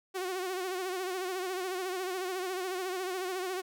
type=tone with vibrato; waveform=sawtooth; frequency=370 Hz; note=F#4; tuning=in tune; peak=-29 dBFS; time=0.14-3.62 s; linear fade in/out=20 ms; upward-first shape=sine; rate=14 Hz; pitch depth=66 cents each way; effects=none